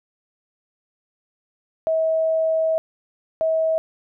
sine tone pair in turn, 643 / 643 Hz, E5 / E5, -43 / -43 cents, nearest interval unison, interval 0 cents, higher neither, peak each -17 dBFS, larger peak neither, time 1.87-2.78 / 3.41-3.78 s, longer first, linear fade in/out 0 ms, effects none

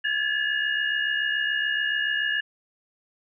sine tone cluster, 1657 / 1724 / 2856 Hz, G#6 / A6 / F7, -4 / -36 / +38 cents, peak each -29 / -25 / -29 dBFS, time 0.04-2.41 s, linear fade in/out 10 ms, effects none

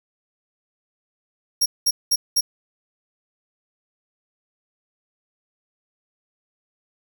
sawtooth tone bursts, 5588 Hz, F8, in tune, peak -13 dBFS, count 4, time 1.61-2.41 s, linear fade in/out 10 ms, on 50 ms, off 200 ms, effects none

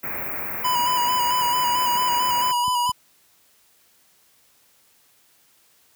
white band-stop noise, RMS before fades -29 dBFS, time 0.03-2.52 s, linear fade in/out 10 ms, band 2500 to 14000 Hz, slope 96 dB/octave
square tone with vibrato, 983 Hz, B5, 8 cents flat, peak -20 dBFS, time 0.64-2.92 s, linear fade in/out 10 ms, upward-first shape square, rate 4.5 Hz, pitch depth 28 cents each way
clicks, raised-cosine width 5 ms, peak -24 dBFS, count 2, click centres 2.68 / 2.893 s
effects white hiss -59 dBFS RMS until 5.95 s + high-pass 60 Hz 12 dB/octave

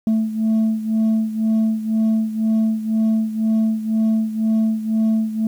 sine beating tone pair, 220 / 222 Hz, A3 / A3, 0 / +16 cents, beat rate 2 Hz, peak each -15 / -19 dBFS, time 0.07-5.47 s, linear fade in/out 2 ms, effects tanh soft clip ceiling -13 dBFS + 8-bit

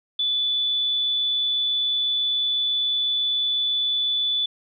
sine tone, 3474 Hz, A7, 23 cents flat, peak -20 dBFS, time 0.19-4.46 s, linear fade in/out 5 ms, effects none

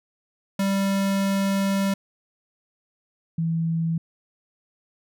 square / sine tone pair in turn, 196 / 164.36 Hz, G3 / E3, 0 / -5 cents, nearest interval minor third, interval 305 cents, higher first, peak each -21 dBFS, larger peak neither, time 0.59-1.94 / 3.38-3.98 s, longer first, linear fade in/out 5 ms, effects none

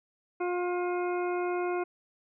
harmonic tone, 355.6 Hz, F4, 31 cents sharp, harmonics 1 / 2 / 3 / 4 / 6 / 7, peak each -29 / -35 / -39 / -41 / -45 / -46 dBFS, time 0.4-1.84 s, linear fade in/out 10 ms, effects none

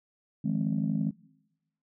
sine chord, F minor seventh, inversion third, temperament just, 157.15 / 174.61 / 209.5 / 261.9 Hz, Eb3 / F3 / Ab3 / C4, +18 / 0 / +15 / +2 cents, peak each -30 / -34 / -28 / -32 dBFS, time 0.44-1.11 s, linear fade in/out 10 ms, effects noise-tail reverb RT60 1.0 s tail -24 dB re dry + tanh soft clip ceiling -18 dBFS

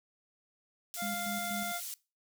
pink high-pass noise, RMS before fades -41 dBFS, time 0.94-1.94 s, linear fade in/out 0 ms, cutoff 5900 Hz, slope 12 dB/octave
harmonic tone, 698.5 Hz, F5, in tune, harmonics 1 / 2 / 3 / 5, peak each -38 / -41 / -43 / -45 dBFS, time 0.96-1.81 s, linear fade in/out 50 ms
sine tone with tremolo, 205.1 Hz, G#3, 21 cents flat, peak -37 dBFS, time 1.02-1.72 s, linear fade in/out 2 ms, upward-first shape square, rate 4.1 Hz, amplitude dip 60%
effects noise-tail reverb RT60 0.3 s tail -22 dB re dry

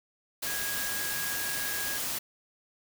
sine tone in noise, 1647 Hz, G#6, 15 cents flat, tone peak -36 dBFS, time 0.46-1.98 s, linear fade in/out 10 ms, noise white, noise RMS -33 dBFS, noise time 0.42-2.19 s, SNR -6 dB, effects none

